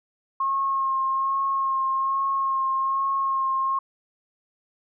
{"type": "tone with vibrato", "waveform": "sine", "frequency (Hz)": 1077, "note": "C6", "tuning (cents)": 50, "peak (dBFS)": -21, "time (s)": [0.4, 3.79], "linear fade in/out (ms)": 5, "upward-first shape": "sine", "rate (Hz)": 1.2, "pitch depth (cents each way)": 18, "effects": []}